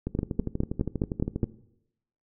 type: two click trains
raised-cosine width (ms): 3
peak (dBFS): -12 / -16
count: 7 / 18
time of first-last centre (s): 0.19-1.432 / 0.07-1.441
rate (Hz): 4.83 / 12.4
effects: noise-tail reverb RT60 0.8 s tail -18 dB re dry